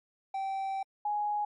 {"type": "tone pair in turn", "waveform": ["triangle", "sine"], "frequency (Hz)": [776, 832.6], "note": ["G5", "G#5"], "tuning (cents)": [-18, 4], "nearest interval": "minor second", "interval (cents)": 122, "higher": "second", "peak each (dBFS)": [-29, -28], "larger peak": "second", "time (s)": [[0.34, 0.83], [1.05, 1.45]], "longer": "first", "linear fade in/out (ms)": 5, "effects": ["MP3 48 kbps"]}